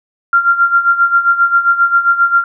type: tone with tremolo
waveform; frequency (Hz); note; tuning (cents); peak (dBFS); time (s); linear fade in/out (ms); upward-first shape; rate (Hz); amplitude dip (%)
sine; 1385; F6; -15; -5; 0.33-2.44; 2; sine; 7.5; 75
effects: none